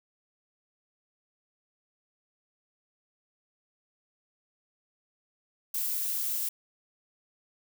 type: noise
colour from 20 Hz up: violet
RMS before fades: -31 dBFS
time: 5.74-6.49 s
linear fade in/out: 5 ms
effects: none